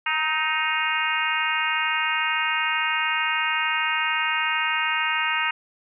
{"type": "harmonic tone with a mistuned harmonic", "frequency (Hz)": 311.1, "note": "D#4", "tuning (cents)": 0, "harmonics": [3, 4, 5, 6, 7, 8, 9], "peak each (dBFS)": [-29, -29, -29, -29, -29, -29, -29], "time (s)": [0.06, 5.51], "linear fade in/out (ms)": 5, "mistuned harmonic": 4, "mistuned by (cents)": 36, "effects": []}